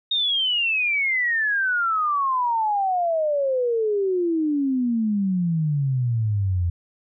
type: exponential sweep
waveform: sine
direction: down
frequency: 3729 to 84.4 Hz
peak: -19 dBFS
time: 0.11-6.7 s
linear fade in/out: 5 ms
effects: none